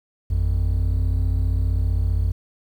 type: tone pair together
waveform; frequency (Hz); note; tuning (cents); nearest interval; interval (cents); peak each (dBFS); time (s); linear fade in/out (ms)
triangle; 52.64 / 87.9; G#1 / F2; +24 / +12; major sixth; 888; -18; 0.3-2.32; 10
effects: tanh soft clip ceiling -10 dBFS + 9-bit